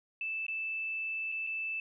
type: tone with dropouts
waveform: sine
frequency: 2637 Hz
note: E7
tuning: in tune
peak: -33 dBFS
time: 0.21-1.8 s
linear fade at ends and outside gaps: 2 ms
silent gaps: 0.466-0.482 / 1.319-1.322 / 1.467-1.471 s
effects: none